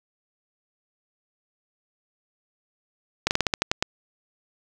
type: slowing click train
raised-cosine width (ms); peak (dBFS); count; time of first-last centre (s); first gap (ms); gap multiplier
0.2; -3; 9; 3.27-3.825; 39; 1.16
effects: 7-bit